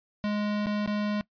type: tone with dropouts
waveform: square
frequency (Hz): 208.3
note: G#3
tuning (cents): +5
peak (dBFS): -27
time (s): 0.24-1.21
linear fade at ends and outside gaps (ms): 0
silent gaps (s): 0.66-0.668 / 0.861-0.876
effects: noise-tail reverb RT60 0.1 s tail -21 dB re dry + resampled to 11025 Hz